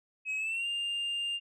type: tone with pitch glide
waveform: sine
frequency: 2555 to 2802 Hz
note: D#7 to F7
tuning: +45 to +5 cents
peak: -28 dBFS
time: 0.25-1.4 s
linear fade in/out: 50 ms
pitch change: +160 cents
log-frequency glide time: 0.37-0.67 s
effects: tanh soft clip ceiling -30 dBFS